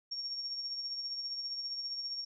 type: tone with tremolo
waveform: sine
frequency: 5530 Hz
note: F8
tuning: 18 cents flat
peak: -34 dBFS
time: 0.11-2.25 s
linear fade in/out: 10 ms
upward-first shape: triangle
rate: 15 Hz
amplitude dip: 50%
effects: none